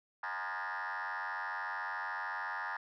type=tone with frequency modulation; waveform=sine; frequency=1318.5 Hz; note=E6; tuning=in tune; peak=-34 dBFS; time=0.23-2.77 s; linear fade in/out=5 ms; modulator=93.8 Hz; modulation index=5.5; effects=tanh soft clip ceiling -34 dBFS